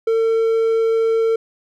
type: tone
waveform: triangle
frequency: 451.3 Hz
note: A4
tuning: 44 cents sharp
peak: -12 dBFS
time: 0.07-1.36 s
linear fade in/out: 5 ms
effects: none